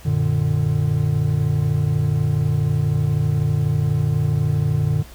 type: chord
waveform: triangle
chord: Gb augmented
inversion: none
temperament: equal with one note detuned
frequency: 92.5 / 116.54 / 148.88 Hz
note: Gb2 / Bb2 / D3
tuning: 0 / 0 / +24 cents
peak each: -22 / -19 / -17 dBFS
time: 0.05-5.03 s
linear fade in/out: 10 ms
effects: added 60 Hz sine -40 dBFS peak until 5.14 s + pink hiss -45 dBFS RMS until 5.14 s